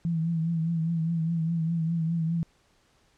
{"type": "tone with vibrato", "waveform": "sine", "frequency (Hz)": 164.8, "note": "E3", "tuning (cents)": 0, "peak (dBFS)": -24, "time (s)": [0.05, 2.43], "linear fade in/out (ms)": 0, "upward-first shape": "triangle", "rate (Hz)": 4.9, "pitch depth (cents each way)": 61, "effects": ["pink hiss -65 dBFS RMS until 3.17 s", "low-pass 8000 Hz 12 dB/octave"]}